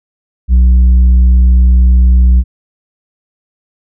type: tone with tanh clipping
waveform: sine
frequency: 61.74 Hz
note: B1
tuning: in tune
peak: -4 dBFS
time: 0.48-2.44 s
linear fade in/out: 50 ms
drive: 4 dB
effects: none